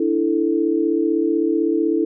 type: chord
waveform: sine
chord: D suspended second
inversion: none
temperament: equal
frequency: 293.7 / 329.6 / 440 Hz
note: D4 / E4 / A4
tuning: 0 / 0 / 0 cents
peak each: -22 / -18 / -22 dBFS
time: 0-2.05 s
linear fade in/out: 5 ms
effects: none